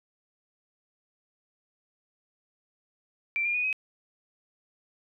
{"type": "tone with pitch steps", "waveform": "sine", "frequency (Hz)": [2349, 2408, 2469, 2531], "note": ["D7", "D7", "D#7", "D#7"], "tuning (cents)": [0, 43, -14, 29], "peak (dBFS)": -25, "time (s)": [3.36, 3.728], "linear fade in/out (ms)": 0, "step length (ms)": 92, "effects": []}